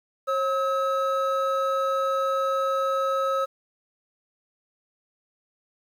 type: tone pair together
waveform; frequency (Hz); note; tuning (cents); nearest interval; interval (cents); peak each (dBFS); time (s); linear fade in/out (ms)
triangle; 540 / 1286.6; C#5 / E6; -45 / -42; octave + minor third; 1503; -23; 0.27-3.46; 20
effects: 9-bit